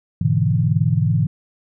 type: chord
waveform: sine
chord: E dominant seventh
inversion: first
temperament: equal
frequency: 103.83 / 123.47 / 146.83 / 164.81 Hz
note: G#2 / B2 / D3 / E3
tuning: 0 / 0 / 0 / 0 cents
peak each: -20 dBFS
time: 0.21-1.27 s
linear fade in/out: 5 ms
effects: none